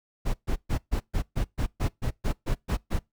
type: noise bursts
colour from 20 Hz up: brown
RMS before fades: -25 dBFS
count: 13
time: 0.25-2.993 s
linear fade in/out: 20 ms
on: 91 ms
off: 130 ms
effects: noise-tail reverb RT60 0.2 s tail -24 dB re dry